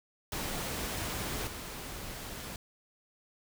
pink noise with level steps, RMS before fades -36 / -42 dBFS, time 0.32-2.56 s, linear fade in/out 2 ms, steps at 1.47 s, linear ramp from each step 5 ms, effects none

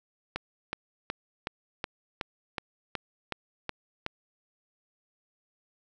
click train, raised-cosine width 0.3 ms, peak -15 dBFS, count 11, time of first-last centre 0.36-4.064 s, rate 2.7 Hz, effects none

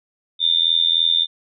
sine tone with amplitude modulation, 3600 Hz, A7, 39 cents sharp, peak -10 dBFS, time 0.39-1.27 s, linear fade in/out 50 ms, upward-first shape sine, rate 83.3 Hz, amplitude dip 100%, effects none

